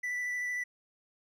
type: tone with vibrato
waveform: triangle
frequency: 1975.5 Hz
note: B6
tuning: in tune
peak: -30 dBFS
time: 0.03-0.64 s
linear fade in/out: 10 ms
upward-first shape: square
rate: 13 Hz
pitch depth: 9 cents each way
effects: none